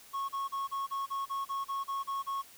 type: tone bursts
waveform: triangle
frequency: 1098 Hz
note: C#6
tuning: 17 cents flat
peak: -30 dBFS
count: 12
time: 0.13-2.424 s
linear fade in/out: 20 ms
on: 160 ms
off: 34 ms
effects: white hiss -55 dBFS RMS until 2.57 s